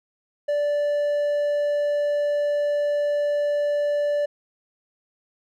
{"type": "tone", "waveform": "triangle", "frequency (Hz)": 584, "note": "D5", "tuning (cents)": -10, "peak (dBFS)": -18, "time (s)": [0.48, 4.26], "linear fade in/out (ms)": 10, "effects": []}